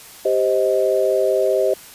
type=chord; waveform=sine; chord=C minor; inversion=second; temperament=just; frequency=392.4 / 523.3 / 627.9 Hz; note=G4 / C5 / Eb5; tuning=+2 / 0 / +16 cents; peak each=-19 dBFS; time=0.25-1.74 s; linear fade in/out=5 ms; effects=white hiss -41 dBFS RMS until 1.94 s + resampled to 32000 Hz